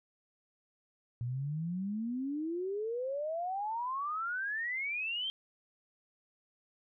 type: exponential sweep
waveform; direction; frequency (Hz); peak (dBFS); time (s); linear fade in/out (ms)
sine; up; 116.54 to 3200; -33; 1.21-5.3; 0
effects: none